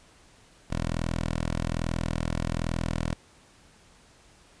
10% pulse tone, 41.2 Hz, E1, in tune, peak -19 dBFS, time 0.7-3.14 s, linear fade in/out 10 ms, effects pink hiss -57 dBFS RMS until 4.6 s + resampled to 22050 Hz

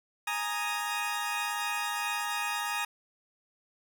20% pulse chord, Ab suspended second, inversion none, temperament equal, 830.6 / 932.3 / 1244.5 Hz, Ab5 / Bb5 / Eb6, 0 / 0 / 0 cents, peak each -30 dBFS, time 0.27-2.85 s, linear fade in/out 5 ms, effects none

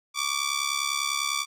10% pulse ring-modulated tone, 1158 Hz, D6, 25 cents flat, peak -14 dBFS, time 0.14-1.46 s, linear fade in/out 50 ms, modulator 35 Hz, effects resampled to 32000 Hz

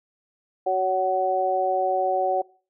harmonic tone, 187 Hz, F#3, 19 cents sharp, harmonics 2 / 3 / 4, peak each -28 / -25 / -22 dBFS, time 0.66-2.42 s, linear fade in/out 10 ms, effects noise-tail reverb RT60 0.4 s tail -22 dB re dry

